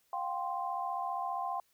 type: chord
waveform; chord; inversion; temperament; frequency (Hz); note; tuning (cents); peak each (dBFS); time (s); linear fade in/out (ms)
sine; F suspended second; none; equal with one note detuned; 709 / 784 / 1046.5; F5 / G5 / C6; +26 / 0 / 0; -38 / -37 / -37; 0.13-1.6; 2
effects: white hiss -72 dBFS RMS until 1.73 s